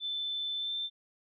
sine tone with pitch glide, 3526 to 3559 Hz, A7 to A7, +3 to +19 cents, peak -32 dBFS, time 0-0.9 s, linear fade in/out 50 ms, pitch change +16 cents, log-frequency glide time 0.57-0.73 s, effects none

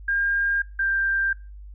sine tone pair in turn, 1609 / 1582.3 Hz, G6 / G6, +45 / +16 cents, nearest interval unison, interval 29 cents, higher first, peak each -20 dBFS, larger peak neither, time 0.08-0.62 / 0.79-1.33 s, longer neither, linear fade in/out 5 ms, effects noise-tail reverb RT60 0.3 s tail -21 dB re dry + added 50 Hz sine -38 dBFS peak until 1.74 s

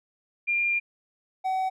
sine / triangle tone pair in turn, 2398 / 755.3 Hz, D7 / F#5, +36 / +35 cents, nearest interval octave + minor sixth, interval 2001 cents, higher first, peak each -22 dBFS, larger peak neither, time 0.47-0.8 / 1.44-1.7 s, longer first, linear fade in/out 20 ms, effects none

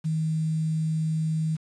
sine tone with quantisation, 158.4 Hz, D#3, 31 cents sharp, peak -23 dBFS, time 0.04-1.57 s, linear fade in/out 20 ms, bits 8, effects resampled to 24000 Hz

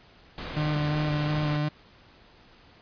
pink low-pass noise, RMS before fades -37 dBFS, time 0.38-1.57 s, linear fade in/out 0 ms, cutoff 4500 Hz, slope 24 dB/octave
35% pulse tone with vibrato, 150 Hz, D3, 37 cents sharp, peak -23 dBFS, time 0.56-1.69 s, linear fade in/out 10 ms, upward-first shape square, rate 2.8 Hz, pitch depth 13 cents each way
effects pink hiss -55 dBFS RMS until 2.81 s + resampled to 11025 Hz

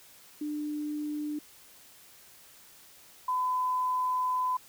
sine tone pair in turn, 298.6 / 1009.6 Hz, D4 / B5, +29 / +38 cents, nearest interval octave + major sixth, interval 2109 cents, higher second, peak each -31 / -26 dBFS, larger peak second, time 0.41-1.39 / 3.28-4.57 s, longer second, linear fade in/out 5 ms, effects white hiss -55 dBFS RMS until 4.68 s

